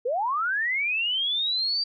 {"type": "linear sweep", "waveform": "sine", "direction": "up", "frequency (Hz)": [448, 4699], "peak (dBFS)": -23, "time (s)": [0.05, 1.84], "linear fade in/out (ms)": 10, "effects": []}